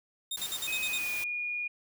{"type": "tone bursts", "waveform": "sawtooth", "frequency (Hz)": 3675, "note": "A#7", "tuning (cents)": -25, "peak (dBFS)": -29, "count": 7, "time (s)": [0.31, 0.981], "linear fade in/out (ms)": 5, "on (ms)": 53, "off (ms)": 50}
{"type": "noise", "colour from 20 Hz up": "white", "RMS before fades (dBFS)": -40, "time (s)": [0.37, 1.24], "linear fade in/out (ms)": 2}
{"type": "tone with pitch glide", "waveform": "sine", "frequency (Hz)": [2526, 2439], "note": ["D#7", "D#7"], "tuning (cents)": [26, -35], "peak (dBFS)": -31, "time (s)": [0.67, 1.68], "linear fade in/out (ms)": 10, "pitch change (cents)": -61, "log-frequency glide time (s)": [0.82, 1.14]}
{"effects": []}